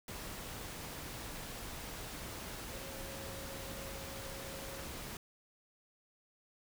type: tone in noise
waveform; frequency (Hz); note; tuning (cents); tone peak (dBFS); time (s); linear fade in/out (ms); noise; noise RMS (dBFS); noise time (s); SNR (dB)
sine; 543; C#5; -36; -50; 2.71-4.87; 2; pink; -45; 0.08-5.17; -8
effects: none